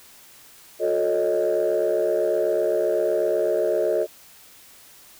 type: chord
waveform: sine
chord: D# half-diminished seventh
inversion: first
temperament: equal with one note detuned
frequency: 361.3 / 440 / 554.4 / 622.3 Hz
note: F#4 / A4 / C#5 / D#5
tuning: -41 / 0 / 0 / 0 cents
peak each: -25 / -23 / -25 / -22 dBFS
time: 0.79-4.07 s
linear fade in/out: 50 ms
effects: tanh soft clip ceiling -13 dBFS + white hiss -49 dBFS RMS until 5.19 s